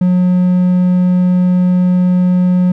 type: tone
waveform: triangle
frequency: 180.8 Hz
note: F#3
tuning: 40 cents flat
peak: -6 dBFS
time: 0.01-2.72 s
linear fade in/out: 5 ms
effects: none